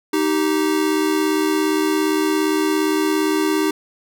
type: tone pair together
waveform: square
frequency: 311.1 / 388.5 Hz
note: D#4 / G4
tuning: 0 / -16 cents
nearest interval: major third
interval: 384 cents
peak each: -19 / -21 dBFS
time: 0.13-3.71 s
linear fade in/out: 5 ms
effects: none